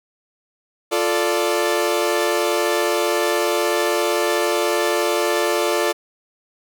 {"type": "chord", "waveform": "sawtooth", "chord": "D minor", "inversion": "first", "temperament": "equal", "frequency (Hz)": [349.2, 440, 587.3], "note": ["F4", "A4", "D5"], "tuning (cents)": [0, 0, 0], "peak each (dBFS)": -18, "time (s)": [0.91, 5.93], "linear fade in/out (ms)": 20, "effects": []}